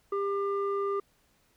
square tone with low-pass filter, 398.8 Hz, G4, 30 cents sharp, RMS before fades -30 dBFS, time 0.12-1 s, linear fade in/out 5 ms, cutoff 1000 Hz, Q 5.2, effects pink hiss -68 dBFS RMS until 1.56 s

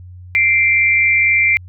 sine tone pair together, 2093 / 2349 Hz, C7 / D7, 0 / 0 cents, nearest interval major second, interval 200 cents, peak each -13 dBFS, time 0.35-1.57 s, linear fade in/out 0 ms, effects added 90 Hz sine -33 dBFS peak until 1.68 s

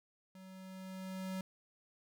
square tone with level ramp, 188.3 Hz, F#3, 31 cents sharp, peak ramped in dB -53 to -38 dBFS, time 0.35-1.41 s, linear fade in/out 2 ms, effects none

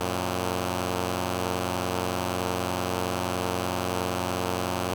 5% pulse tone pair together, 90.6 / 113.75 Hz, F#2 / A#2, -36 / -42 cents, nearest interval major third, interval 394 cents, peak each -16 / -21 dBFS, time 0-4.94 s, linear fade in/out 5 ms, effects none

